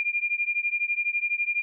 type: beating tone pair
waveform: sine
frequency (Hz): 2400 / 2412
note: D7 / D7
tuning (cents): +37 / +46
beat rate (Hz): 12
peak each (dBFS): -27 / -27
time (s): 0-1.62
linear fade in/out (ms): 0
effects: none